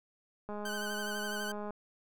click train, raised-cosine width 1 ms, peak -28 dBFS, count 254, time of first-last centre 0.49-1.706 s, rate 208 Hz
sawtooth tone with vibrato, 1520 Hz, F#6, 46 cents sharp, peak -34 dBFS, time 0.65-1.52 s, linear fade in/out 5 ms, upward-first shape sine, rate 12 Hz, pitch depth 50 cents each way
effects none

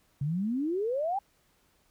sine exponential sweep, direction up, 134.9 to 822 Hz, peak -27 dBFS, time 0.21-1.19 s, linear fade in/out 5 ms, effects pink hiss -68 dBFS RMS until 1.9 s

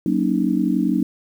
sine chord, D# minor seventh, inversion first, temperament just, 186.68 / 233.3 / 280 / 311.1 Hz, F#3 / A#3 / C#4 / D#4, +16 / +2 / +18 / 0 cents, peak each -22 dBFS, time 0.06-1.03 s, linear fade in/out 2 ms, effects 8-bit

